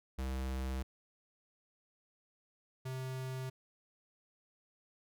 square tone pair in turn, 65.41 / 130.29 Hz, C2 / C3, 0 / -7 cents, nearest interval octave, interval 1193 cents, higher second, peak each -36 / -39 dBFS, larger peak first, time 0.18-0.83 / 2.85-3.5 s, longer neither, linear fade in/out 10 ms, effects none

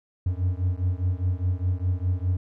triangle beating tone pair, 88.7 / 93.6 Hz, F2 / F#2, +27 / +20 cents, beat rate 4.9 Hz, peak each -23 / -24 dBFS, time 0.26-2.37 s, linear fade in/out 5 ms, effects none

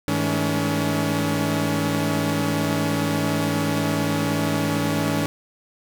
sawtooth tone cluster, 102.5 / 160.3 / 214.3 / 283.4 Hz, G#2 / E3 / A3 / C#4, -22 / -48 / -45 / +38 cents, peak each -25 / -21 / -25 / -20 dBFS, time 0.08-5.26 s, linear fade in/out 0 ms, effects 8-bit

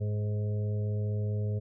harmonic tone with a mistuned harmonic, 104.6 Hz, G#2, 13 cents sharp, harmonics 1 / 2 / 4 / 5 / 6, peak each -28 / -41 / -41 / -45 / -50 dBFS, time 0-1.6 s, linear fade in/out 20 ms, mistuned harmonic 6, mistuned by +19 cents, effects none

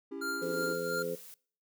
triangle chord, C# diminished, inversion none, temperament just, 277.2 / 332.6 / 399.1 Hz, C#4 / E4 / G4, 0 / +16 / +31 cents, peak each -40 / -41 / -40 dBFS, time 0.11-0.74 s, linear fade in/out 10 ms
square tone with tremolo, 1397 Hz, F6, in tune, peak -33 dBFS, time 0.21-1.03 s, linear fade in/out 10 ms, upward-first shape triangle, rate 2.9 Hz, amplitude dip 75%
harmonic tone, 85.5 Hz, F2, 36 cents flat, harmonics 2 / 3 / 4 / 5 / 6, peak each -43 / -46 / -46 / -36 / -36 dBFS, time 0.41-1.16 s, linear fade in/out 20 ms
blue noise, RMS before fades -50 dBFS, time 0.42-1.34 s, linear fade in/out 0 ms
effects noise-tail reverb RT60 0.5 s tail -23 dB re dry

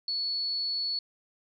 sine tone, 4412 Hz, C#8, 9 cents flat, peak -28 dBFS, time 0.08-0.99 s, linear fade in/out 2 ms, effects none

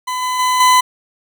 40% pulse tone with level steps, 1008 Hz, B5, 35 cents sharp, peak -18 / -16 / -12 / -7 dBFS, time 0.07-0.81 s, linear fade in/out 10 ms, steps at 0.22 / 0.39 / 0.6 s, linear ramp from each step 5 ms, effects none

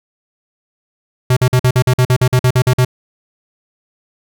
square tone bursts, 126.5 Hz, B2, 42 cents sharp, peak -9 dBFS, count 14, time 1.3-2.849 s, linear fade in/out 5 ms, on 67 ms, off 47 ms, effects none

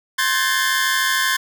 sawtooth tone cluster, 1055 / 1542 / 1688 / 1781 Hz, C6 / G6 / G#6 / A6, +14 / -29 / +28 / +21 cents, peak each -19 dBFS, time 0.18-1.37 s, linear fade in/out 10 ms, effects none

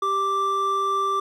triangle tone pair together, 392.8 / 1174.7 Hz, G4 / D6, +4 / 0 cents, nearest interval octave + perfect fifth, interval 1896 cents, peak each -27 / -19 dBFS, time 0.02-1.2 s, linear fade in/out 5 ms, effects none

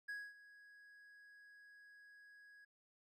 triangle tone with ADSR envelope, 1661.2 Hz, G#6, in tune, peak -40 dBFS, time 0.08-2.65 s, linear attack 13 ms, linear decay 240 ms, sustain -18 dB, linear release 8 ms, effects none

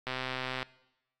click train, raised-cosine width 0.3 ms, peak -18 dBFS, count 73, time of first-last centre 0.07-0.628 s, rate 129 Hz, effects noise-tail reverb RT60 0.9 s tail -20 dB re dry + AAC 64 kbps

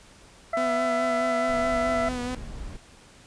harmonic tone, 667 Hz, E5, 20 cents sharp, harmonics 1 / 2 / 3, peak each -24 / -30 / -34 dBFS, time 0.53-2.09 s, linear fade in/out 5 ms
sawtooth tone with vibrato, 248.4 Hz, B3, 10 cents sharp, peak -25 dBFS, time 0.57-2.35 s, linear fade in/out 2 ms, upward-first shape sine, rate 4.7 Hz, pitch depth 33 cents each way
brown noise, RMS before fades -37 dBFS, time 1.48-2.77 s, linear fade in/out 10 ms
effects pink hiss -52 dBFS RMS until 3.26 s + resampled to 22050 Hz

